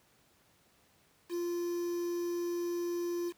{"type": "tone with quantisation", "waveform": "triangle", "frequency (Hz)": 347.2, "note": "F4", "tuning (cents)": -10, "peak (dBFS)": -30, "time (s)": [1.29, 3.33], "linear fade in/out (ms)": 50, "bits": 8, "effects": ["pink hiss -67 dBFS RMS until 3.37 s", "high-pass 80 Hz 12 dB/octave"]}